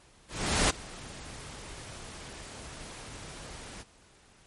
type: noise with ADSR envelope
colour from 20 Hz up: pink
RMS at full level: -23 dBFS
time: 0.28-3.84 s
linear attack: 420 ms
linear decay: 11 ms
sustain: -21 dB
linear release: 28 ms
effects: pink hiss -59 dBFS RMS until 4.46 s + MP3 48 kbps